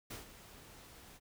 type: noise with ADSR envelope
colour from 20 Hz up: pink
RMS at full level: -44 dBFS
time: 0.1-1.2 s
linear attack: 9 ms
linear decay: 140 ms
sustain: -12 dB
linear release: 45 ms
effects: none